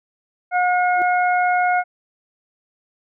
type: harmonic tone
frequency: 721 Hz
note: F#5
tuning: 45 cents flat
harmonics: 1 / 2 / 3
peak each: -16 / -22 / -26 dBFS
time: 0.51-1.84 s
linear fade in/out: 50 ms
type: tone with exponential growth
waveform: sine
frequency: 348.8 Hz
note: F4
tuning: 2 cents flat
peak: -26 dBFS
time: 0.91-1.02 s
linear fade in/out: 0 ms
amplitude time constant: 23 ms
effects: none